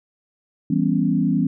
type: chord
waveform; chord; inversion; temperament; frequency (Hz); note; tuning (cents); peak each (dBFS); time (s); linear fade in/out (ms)
sine; C# half-diminished seventh; first; equal; 164.81 / 196 / 246.9 / 277.2; E3 / G3 / B3 / C#4; 0 / 0 / 0 / 0; -22; 0.7-1.47; 5
effects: none